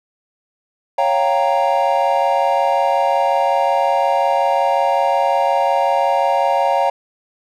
triangle chord, G half-diminished seventh, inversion second, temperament equal, 554.4 / 698.5 / 784 / 932.3 Hz, Db5 / F5 / G5 / Bb5, 0 / 0 / 0 / 0 cents, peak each -17 dBFS, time 0.98-6.9 s, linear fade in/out 5 ms, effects none

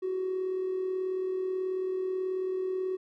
triangle tone with amplitude modulation, 373.5 Hz, F#4, 16 cents sharp, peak -23 dBFS, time 0.02-2.97 s, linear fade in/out 20 ms, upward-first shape sine, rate 38.4 Hz, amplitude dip 50%, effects tanh soft clip ceiling -25 dBFS

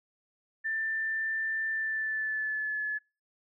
sine tone with pitch glide, 1779 to 1714.4 Hz, A6 to A6, +19 to -45 cents, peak -29 dBFS, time 0.64-2.99 s, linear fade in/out 20 ms, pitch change -64 cents, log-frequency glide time 1.69-2.83 s, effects noise-tail reverb RT60 0.3 s tail -25 dB re dry

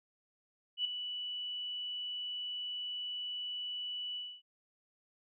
sine tone with ADSR envelope, 2960 Hz, F#7, in tune, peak -28 dBFS, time 0.77-4.42 s, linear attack 80 ms, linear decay 3 ms, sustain -9 dB, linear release 260 ms, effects none

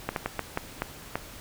slowing click train, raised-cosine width 0.5 ms, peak -12 dBFS, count 7, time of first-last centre 0.09-1.156 s, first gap 72 ms, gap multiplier 1.36, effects pink hiss -45 dBFS RMS until 1.4 s

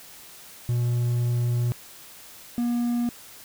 triangle tone pair in turn, 120.6 / 239.3 Hz, B2 / A#3, -41 / +46 cents, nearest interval octave, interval 1187 cents, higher second, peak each -19 / -20 dBFS, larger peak first, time 0.69-1.72 / 2.58-3.09 s, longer first, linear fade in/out 0 ms, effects white hiss -46 dBFS RMS until 3.44 s

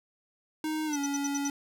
square tone with pitch glide, 311.1 to 282 Hz, D#4 to C#4, 0 to +30 cents, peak -30 dBFS, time 0.64-1.5 s, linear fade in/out 2 ms, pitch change -170 cents, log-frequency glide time 0.86-0.99 s
sine tone bursts, 5960 Hz, F#8, 12 cents sharp, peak -31 dBFS, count 6, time 0.93-1.478 s, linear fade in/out 2 ms, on 28 ms, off 76 ms
effects none

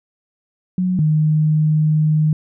sine tone pair in turn, 183 / 154.18 Hz, F#3 / D#3, -19 / -15 cents, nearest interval minor third, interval 296 cents, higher first, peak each -15 / -12 dBFS, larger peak second, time 0.78-0.99 / 0.99-2.33 s, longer second, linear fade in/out 2 ms, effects none

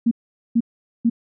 sine tone bursts, 232.6 Hz, A#3, 4 cents flat, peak -13 dBFS, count 3, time 0.06-1.099 s, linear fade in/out 10 ms, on 53 ms, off 440 ms, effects none

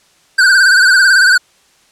square tone with vibrato, 1522 Hz, F#6, 48 cents sharp, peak -6 dBFS, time 0.38-1.38 s, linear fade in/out 10 ms, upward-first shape sine, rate 18 Hz, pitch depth 80 cents each way, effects white hiss -51 dBFS RMS until 1.91 s + low-pass 8000 Hz 12 dB/octave

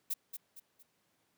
violet noise with echo, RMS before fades -34 dBFS, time 0.1-0.14 s, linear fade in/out 10 ms, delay 230 ms, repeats 3, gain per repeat -8 dB, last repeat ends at 0.83 s, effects pink hiss -75 dBFS RMS until 1.37 s + high-pass 150 Hz 12 dB/octave

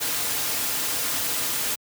white noise with comb filter, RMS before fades -26 dBFS, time 0-1.76 s, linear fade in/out 20 ms, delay 5.3 ms, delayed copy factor -0.5, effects high-pass 100 Hz 12 dB/octave

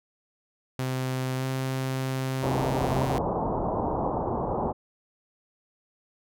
sawtooth tone with pitch glide, 129.7 to 131.74 Hz, C3 to C3, -15 to +12 cents, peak -23 dBFS, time 0.79-3.18 s, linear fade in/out 0 ms, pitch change +27 cents, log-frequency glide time 1.37-1.44 s
white low-pass noise, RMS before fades -28 dBFS, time 2.42-4.73 s, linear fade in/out 20 ms, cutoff 980 Hz, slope 48 dB/octave
effects none

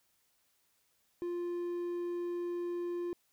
triangle tone, 349.2 Hz, F4, in tune, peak -32 dBFS, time 1.22-3.13 s, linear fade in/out 0 ms, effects white hiss -74 dBFS RMS until 3.32 s

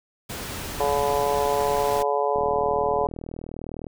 pink noise, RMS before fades -33 dBFS, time 0.29-2.03 s, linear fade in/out 10 ms
harmonic tone, 142.8 Hz, D3, 48 cents flat, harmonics 3 / 4 / 5 / 6 / 7, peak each -25 / -26 / -27 / -28 / -28 dBFS, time 0.8-3.07 s, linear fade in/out 2 ms
click train, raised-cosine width 2 ms, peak -21 dBFS, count 61, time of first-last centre 2.36-3.868 s, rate 39.8 Hz
effects none

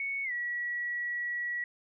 sine tone with pitch glide, 2217 to 1930 Hz, C#7 to B6, 0 to -40 cents, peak -31 dBFS, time 0-1.64 s, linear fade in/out 2 ms, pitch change -240 cents, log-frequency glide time 0.24-0.32 s, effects none

